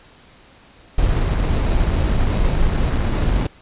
brown noise with sample-and-hold, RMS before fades -17 dBFS, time 0.98-3.47 s, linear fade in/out 5 ms, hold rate 3150 Hz, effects pink hiss -48 dBFS RMS until 3.61 s + resampled to 8000 Hz

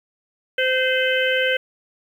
harmonic tone with a mistuned harmonic, 517 Hz, C5, 21 cents flat, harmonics 1 / 3 / 4 / 5 / 6, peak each -21 / -22 / -26 / -27 / -25 dBFS, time 0.58-1.57 s, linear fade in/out 5 ms, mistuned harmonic 6, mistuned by -22 cents, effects 8-bit

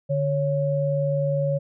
sine tone pair together, 146.83 / 554.4 Hz, D3 / C#5, 0 / 0 cents, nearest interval octave + major seventh, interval 2300 cents, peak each -23 dBFS, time 0.09-1.59 s, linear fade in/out 20 ms, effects none

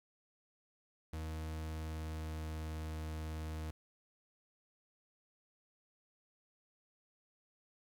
40% pulse tone with pitch glide, 79 to 78.5 Hz, D#2 to D#2, +27 to +16 cents, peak -39 dBFS, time 1.13-3.71 s, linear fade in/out 5 ms, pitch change -11 cents, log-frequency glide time 1.66-2.63 s, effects 11-bit

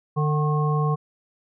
harmonic tone with a mistuned harmonic, 150 Hz, D3, 37 cents sharp, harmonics 1 / 3 / 5 / 7, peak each -20 / -29 / -32 / -28 dBFS, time 0.16-0.96 s, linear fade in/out 20 ms, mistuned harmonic 7, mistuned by +53 cents, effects none

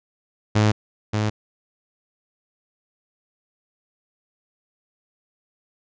sawtooth tone with echo, 106.7 Hz, G#2, 47 cents sharp, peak -11 dBFS, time 0.55-0.72 s, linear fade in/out 10 ms, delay 580 ms, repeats 1, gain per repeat -5 dB, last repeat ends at 1.3 s, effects resampled to 16000 Hz

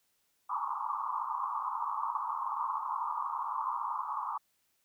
white band-pass noise, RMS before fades -35 dBFS, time 0.49-4.38 s, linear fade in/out 10 ms, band 860 to 1200 Hz, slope 96 dB/octave, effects white hiss -75 dBFS RMS until 4.84 s

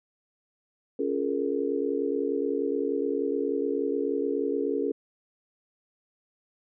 sine chord, Bb minor seventh, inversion first, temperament just, 279.7 / 349.6 / 419.5 / 466.2 Hz, Db4 / F4 / Ab4 / Bb4, +16 / +2 / +17 / 0 cents, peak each -30 / -33 / -29 / -31 dBFS, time 0.99-4.92 s, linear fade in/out 5 ms, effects none

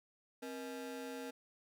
35% pulse ring-modulated tone, 370 Hz, F#4, in tune, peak -38 dBFS, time 0.42-1.31 s, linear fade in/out 10 ms, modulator 105 Hz, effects none

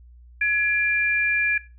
sine tone pair together, 1681.5 / 2378 Hz, G#6 / D7, +21 / +21 cents, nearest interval tritone, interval 600 cents, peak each -21 dBFS, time 0.41-1.58 s, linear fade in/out 5 ms, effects noise-tail reverb RT60 0.3 s tail -18 dB re dry + added 60 Hz sine -45 dBFS peak until 1.78 s

